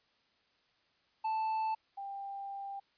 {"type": "tone pair in turn", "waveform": ["triangle", "sine"], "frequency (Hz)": [880, 792.6], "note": ["A5", "G5"], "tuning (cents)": [0, 19], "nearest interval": "major second", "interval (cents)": 181, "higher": "first", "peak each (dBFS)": [-29, -39], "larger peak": "first", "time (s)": [[1.24, 1.75], [1.97, 2.8]], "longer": "second", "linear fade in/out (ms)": 10, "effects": ["white hiss -72 dBFS RMS until 2.97 s", "resampled to 11025 Hz"]}